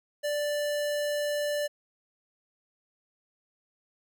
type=tone; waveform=square; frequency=587.3 Hz; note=D5; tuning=in tune; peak=-28 dBFS; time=0.23-1.68 s; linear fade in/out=20 ms; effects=none